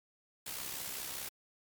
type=noise with amplitude modulation; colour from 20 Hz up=white; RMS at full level=-39 dBFS; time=0.46-1.29 s; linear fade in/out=5 ms; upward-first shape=sine; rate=65.2 Hz; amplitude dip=50%; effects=MP3 96 kbps